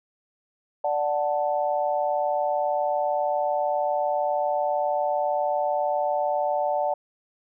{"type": "chord", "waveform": "sine", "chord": "D major", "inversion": "none", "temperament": "equal", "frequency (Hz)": [587.3, 740, 880], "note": ["D5", "F#5", "A5"], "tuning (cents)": [0, 0, 0], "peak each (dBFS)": [-25, -26, -28], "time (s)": [0.84, 6.94], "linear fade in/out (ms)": 5, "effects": []}